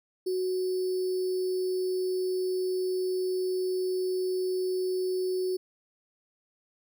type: tone with sample-and-hold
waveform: sine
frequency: 370 Hz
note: F#4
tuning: in tune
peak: -26 dBFS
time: 0.26-5.57 s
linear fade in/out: 10 ms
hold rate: 4900 Hz
effects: none